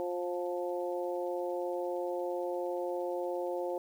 harmonic tone with a mistuned harmonic, 176.9 Hz, F3, 23 cents sharp, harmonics 2 / 3 / 4 / 5, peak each -36 / -35 / -42 / -43 dBFS, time 0-3.78 s, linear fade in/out 0 ms, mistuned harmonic 5, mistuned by -17 cents, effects 10-bit

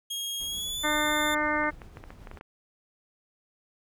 sawtooth tone with pitch glide, 3266 to 3562 Hz, G#7 to A7, -30 to +21 cents, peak -28 dBFS, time 0.1-1.35 s, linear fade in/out 10 ms, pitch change +151 cents, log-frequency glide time 0.45-0.9 s
brown noise with tremolo, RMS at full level -45 dBFS, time 0.4-2.39 s, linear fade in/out 2 ms, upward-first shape sine, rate 7.8 Hz, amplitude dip 30%
harmonic tone, 301.2 Hz, D4, 44 cents sharp, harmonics 1 / 2 / 3 / 4 / 5 / 6 / 7, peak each -32 / -32 / -32 / -32 / -32 / -32 / -32 dBFS, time 0.83-1.71 s, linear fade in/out 20 ms
clicks, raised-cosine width 0.5 ms, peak -28 dBFS, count 9, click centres 1.639 / 1.818 / 1.971 / 2.039 / 2.105 / 2.272 / 2.314 / 2.373 / 2.411 s
effects none

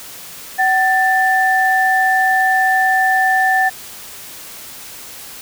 sine tone pair together, 757.2 / 1772 Hz, F#5 / A6, +40 / +12 cents, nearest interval octave + minor third, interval 1472 cents, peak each -14 dBFS, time 0.58-3.7 s, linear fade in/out 20 ms, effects white hiss -34 dBFS RMS until 5.41 s

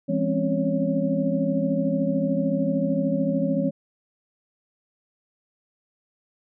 sine tone cluster, 169.2 / 205.3 / 259.5 / 272.9 / 557 Hz, E3 / G#3 / C4 / C#4 / C#5, +45 / -20 / -14 / -27 / +8 cents, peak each -27 dBFS, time 0.08-3.71 s, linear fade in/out 20 ms, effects none

